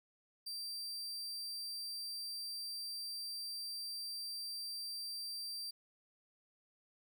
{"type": "tone", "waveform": "40% pulse", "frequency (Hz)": 4700, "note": "D8", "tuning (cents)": 1, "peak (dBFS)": -40, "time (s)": [0.46, 5.71], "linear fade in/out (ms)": 10, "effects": []}